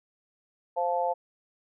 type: harmonic tone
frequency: 174.61 Hz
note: F3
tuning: in tune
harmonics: 3 / 4 / 5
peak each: -29 / -29 / -29 dBFS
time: 0.76-1.14 s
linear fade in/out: 20 ms
effects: none

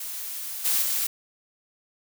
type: noise with level steps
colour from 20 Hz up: blue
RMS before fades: -34 / -23 / -26 dBFS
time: 0-1.07 s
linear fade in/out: 5 ms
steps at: 0.64 / 0.81 s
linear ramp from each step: 20 ms
effects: none

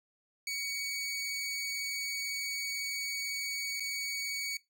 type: tone with dropouts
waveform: 20% pulse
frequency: 2247 Hz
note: C#7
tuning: 23 cents sharp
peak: -29 dBFS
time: 0.47-4.57 s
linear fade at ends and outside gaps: 2 ms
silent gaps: 3.798-3.804 s
effects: noise-tail reverb RT60 0.2 s tail -20 dB re dry

